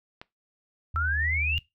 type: click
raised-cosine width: 0.3 ms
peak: -24 dBFS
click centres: 0.215 s
type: tone with vibrato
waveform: sine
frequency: 77.8 Hz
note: D#2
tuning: in tune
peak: -28 dBFS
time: 0.94-1.59 s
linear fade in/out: 5 ms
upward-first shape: square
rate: 3.4 Hz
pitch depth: 29 cents each way
type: exponential sweep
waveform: sine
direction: up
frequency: 1318.5 to 2864 Hz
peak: -25 dBFS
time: 0.96-1.58 s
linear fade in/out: 0 ms
effects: noise-tail reverb RT60 0.2 s tail -21 dB re dry